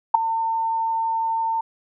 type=tone with ADSR envelope; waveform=sine; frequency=903 Hz; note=A5; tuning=45 cents sharp; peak=-5 dBFS; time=0.14-1.61 s; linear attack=9 ms; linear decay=5 ms; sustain=-15 dB; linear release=6 ms; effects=none